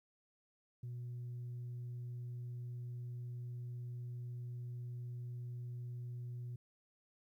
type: tone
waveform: sine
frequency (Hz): 121.9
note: B2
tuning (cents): -22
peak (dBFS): -40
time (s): 0.83-6.56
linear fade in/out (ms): 5
effects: tanh soft clip ceiling -40 dBFS + 13-bit